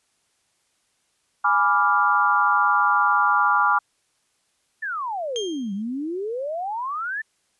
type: chord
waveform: sine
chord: G# diminished seventh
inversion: none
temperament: equal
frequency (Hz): 830.6 / 987.8 / 1174.7 / 1396.9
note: G#5 / B5 / D6 / F6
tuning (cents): 0 / 0 / 0 / 0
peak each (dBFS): -23 / -23 / -20 / -21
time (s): 1.44-3.79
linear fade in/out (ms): 10
type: exponential two-way sweep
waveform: sine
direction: down then up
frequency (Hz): 1811 to 190.5 to 1811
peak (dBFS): -25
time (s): 4.82-7.22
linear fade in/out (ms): 10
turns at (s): 5.73
type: tone with exponential decay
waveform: 35% pulse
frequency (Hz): 3199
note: G7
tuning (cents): +34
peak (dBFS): -23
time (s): 5.36-5.82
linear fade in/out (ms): 0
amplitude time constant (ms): 100
effects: white hiss -68 dBFS RMS until 7.59 s + resampled to 24000 Hz